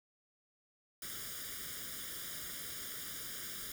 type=noise with comb filter; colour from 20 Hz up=white; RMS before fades=-44 dBFS; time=1.02-3.72 s; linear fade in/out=2 ms; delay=0.58 ms; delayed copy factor=+0.9; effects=none